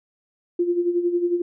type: tone with tremolo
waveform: sine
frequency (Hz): 349.2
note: F4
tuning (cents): 0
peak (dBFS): -16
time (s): 0.59-1.42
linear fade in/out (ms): 5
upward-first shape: sine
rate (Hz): 11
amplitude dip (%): 65
effects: none